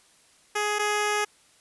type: tone pair in turn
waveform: 10% pulse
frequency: 417.9 / 417.9 Hz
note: G#4 / G#4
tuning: +11 / +11 cents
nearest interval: unison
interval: 0 cents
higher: neither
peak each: -16 / -15 dBFS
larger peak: second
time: 0.55-0.79 / 0.79-1.25 s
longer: second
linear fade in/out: 10 ms
effects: white hiss -59 dBFS RMS until 1.6 s + resampled to 24000 Hz